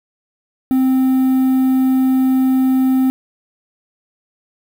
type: tone with quantisation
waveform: triangle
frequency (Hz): 261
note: C4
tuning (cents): -4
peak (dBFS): -9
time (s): 0.71-3.1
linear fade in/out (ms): 0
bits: 6
effects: none